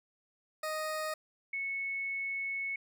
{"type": "tone pair in turn", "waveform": ["20% pulse", "sine"], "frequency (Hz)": [622.3, 2204], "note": ["D#5", "C#7"], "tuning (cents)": [0, -11], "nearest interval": "octave + minor seventh", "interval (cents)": 2189, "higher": "second", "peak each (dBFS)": [-29, -33], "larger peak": "first", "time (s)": [[0.63, 1.14], [1.53, 2.76]], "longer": "second", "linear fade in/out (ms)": 5, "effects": []}